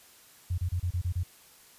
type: tone bursts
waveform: sine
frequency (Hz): 88.6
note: F2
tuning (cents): +25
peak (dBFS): -26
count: 7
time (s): 0.5-1.235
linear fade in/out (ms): 10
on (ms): 81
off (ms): 28
effects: white hiss -56 dBFS RMS until 1.78 s + resampled to 32000 Hz